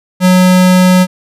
square tone, 183.3 Hz, F#3, 16 cents flat, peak -5 dBFS, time 0.2-1.07 s, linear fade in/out 50 ms, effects resampled to 32000 Hz

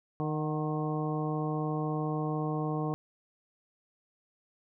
harmonic tone with a mistuned harmonic, 154 Hz, D#3, 17 cents flat, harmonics 1 / 2 / 3 / 4 / 5 / 6 / 7, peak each -32 / -35 / -37 / -43 / -39 / -46 / -41 dBFS, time 0.2-2.94 s, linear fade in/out 0 ms, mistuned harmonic 5, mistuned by -39 cents, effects none

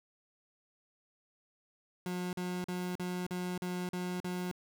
30% pulse tone bursts, 180.1 Hz, F#3, 46 cents flat, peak -32 dBFS, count 8, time 2.06-4.514 s, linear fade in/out 2 ms, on 270 ms, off 42 ms, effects none

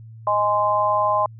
sine chord, Ab major, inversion second, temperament just, 623 / 830.6 / 1038.3 Hz, Eb5 / Ab5 / C6, +2 / 0 / -14 cents, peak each -22 / -23 / -19 dBFS, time 0.27-1.26 s, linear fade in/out 2 ms, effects added 112 Hz sine -38 dBFS peak until 1.39 s

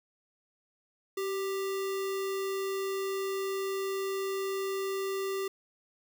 sine tone with sample-and-hold, 387.1 Hz, G4, 22 cents flat, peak -30 dBFS, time 1.17-5.48 s, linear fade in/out 5 ms, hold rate 1575 Hz, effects none

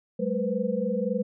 sine tone cluster, 192 / 213.6 / 485.3 / 509 Hz, G3 / G#3 / B4 / C5, -36 / +49 / -30 / -48 cents, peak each -30 dBFS, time 0.19-1.23 s, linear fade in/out 10 ms, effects none

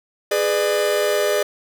45% pulse chord, G# diminished, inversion none, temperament just, 415.3 / 498.4 / 598 Hz, G#4 / B4 / D5, 0 / +16 / +31 cents, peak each -21 / -25 / -20 dBFS, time 0.31-1.43 s, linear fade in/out 5 ms, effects none

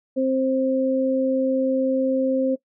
sine tone pair together, 263.1 / 527.2 Hz, C4 / C5, +10 / +13 cents, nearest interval octave, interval 1203 cents, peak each -21 / -21 dBFS, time 0.16-2.56 s, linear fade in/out 20 ms, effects noise-tail reverb RT60 0.1 s tail -19 dB re dry

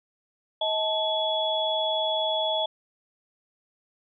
sine tone cluster, 635 / 874 / 3377 Hz, D#5 / A5 / G#7, +35 / -12 / +28 cents, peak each -27 / -30 / -27 dBFS, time 0.61-2.66 s, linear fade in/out 5 ms, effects none

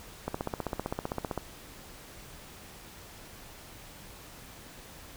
click train, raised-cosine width 1 ms, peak -17 dBFS, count 18, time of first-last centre 0.28-1.377 s, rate 15.5 Hz, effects pink hiss -49 dBFS RMS until 5.16 s

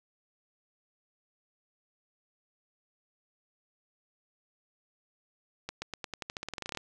accelerating click train, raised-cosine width 0.2 ms, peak -19 dBFS, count 18, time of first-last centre 5.69-6.773 s, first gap 130 ms, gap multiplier 0.9, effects none

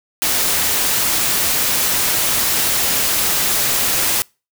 white noise, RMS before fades -17 dBFS, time 0.22-4.22 s, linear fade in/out 0 ms, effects noise-tail reverb RT60 0.3 s tail -26 dB re dry

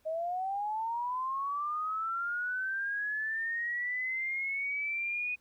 sine linear sweep, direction up, 622 to 2489 Hz, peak -31 dBFS, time 0.05-5.36 s, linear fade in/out 20 ms, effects pink hiss -70 dBFS RMS until 5.4 s

